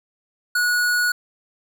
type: tone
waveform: square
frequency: 1460 Hz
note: F#6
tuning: 24 cents flat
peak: -18 dBFS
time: 0.55-1.12 s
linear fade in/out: 5 ms
effects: none